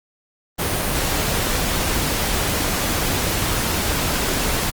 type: noise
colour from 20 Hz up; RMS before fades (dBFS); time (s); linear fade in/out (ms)
pink; -21; 0.58-4.71; 20
effects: Opus 32 kbps